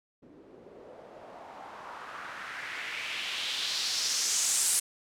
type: noise with low-pass filter sweep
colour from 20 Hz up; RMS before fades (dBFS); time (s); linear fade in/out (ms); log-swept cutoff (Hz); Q
blue; -34; 0.22-4.8; 10; 300 to 9200; 2.4
effects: none